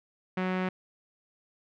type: tone with low-pass filter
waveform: sawtooth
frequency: 185 Hz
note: F#3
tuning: in tune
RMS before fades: -30 dBFS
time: 0.37-0.69 s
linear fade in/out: 5 ms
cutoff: 2200 Hz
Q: 1.6
effects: none